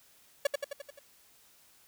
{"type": "tone with echo", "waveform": "45% pulse", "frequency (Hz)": 566, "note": "C#5", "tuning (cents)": 36, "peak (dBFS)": -23, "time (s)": [0.45, 0.47], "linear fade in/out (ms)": 5, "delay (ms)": 87, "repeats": 6, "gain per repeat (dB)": -4, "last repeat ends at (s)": 0.992, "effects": ["white hiss -62 dBFS RMS until 1.87 s"]}